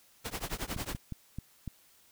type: noise with tremolo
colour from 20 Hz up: pink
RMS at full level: -34 dBFS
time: 0.24-0.97 s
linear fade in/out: 20 ms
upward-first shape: triangle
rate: 11 Hz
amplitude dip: 100%
type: clicks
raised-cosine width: 5 ms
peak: -25 dBFS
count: 5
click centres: 0.764 / 0.949 / 1.123 / 1.386 / 1.677 s
effects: white hiss -63 dBFS RMS until 2.11 s